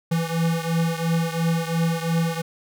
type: beating tone pair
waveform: square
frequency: 164.81 / 167.71 Hz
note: E3 / E3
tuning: 0 / +30 cents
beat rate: 2.9 Hz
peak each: -23 / -26 dBFS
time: 0.11-2.42 s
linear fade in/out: 10 ms
effects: none